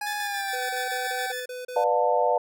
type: tone with pitch glide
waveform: 25% pulse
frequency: 830.6 to 766.1 Hz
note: G#5 to G5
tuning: 0 to -40 cents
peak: -25 dBFS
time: 0.01-1.32 s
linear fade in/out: 5 ms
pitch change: -140 cents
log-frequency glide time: 0.19-0.6 s
type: tone with tremolo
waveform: sawtooth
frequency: 1745 Hz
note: A6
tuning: 15 cents flat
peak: -28 dBFS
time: 0.06-1.46 s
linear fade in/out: 10 ms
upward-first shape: square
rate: 7.1 Hz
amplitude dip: 45%
type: tone bursts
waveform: square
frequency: 500 Hz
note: B4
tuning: 21 cents sharp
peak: -34 dBFS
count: 7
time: 0.53-1.842 s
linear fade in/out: 5 ms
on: 160 ms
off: 32 ms
type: chord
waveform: sine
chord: B half-diminished seventh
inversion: none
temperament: just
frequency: 493.9 / 592.7 / 711.2 / 889 Hz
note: B4 / D5 / F5 / A5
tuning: 0 / +16 / +31 / +18 cents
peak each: -25 dBFS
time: 1.76-2.38 s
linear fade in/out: 5 ms
effects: none